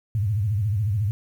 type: tone with vibrato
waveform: sine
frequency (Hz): 103.83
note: G#2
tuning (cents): 0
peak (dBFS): -20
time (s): 0.15-1.11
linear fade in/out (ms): 0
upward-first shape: sine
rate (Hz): 14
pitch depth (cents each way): 170
effects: 9-bit